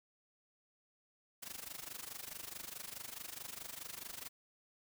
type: noise with amplitude modulation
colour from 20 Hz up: white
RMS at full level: -44 dBFS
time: 1.42-4.29 s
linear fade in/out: 10 ms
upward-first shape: sine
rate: 24.7 Hz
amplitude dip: 85%
effects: none